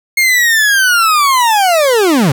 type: linear sweep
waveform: 40% pulse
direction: down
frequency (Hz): 2154 to 122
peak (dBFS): -7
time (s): 0.17-2.32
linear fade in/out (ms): 5
effects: none